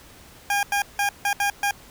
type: tone bursts at uneven times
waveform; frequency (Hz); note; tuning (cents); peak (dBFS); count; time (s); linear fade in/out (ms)
20% pulse; 809; G#5; -46; -15; 6; 0.5-0.63 / 0.72-0.82 / 0.99-1.09 / 1.25-1.33 / 1.4-1.5 / 1.63-1.71; 2
effects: pink hiss -48 dBFS RMS until 1.9 s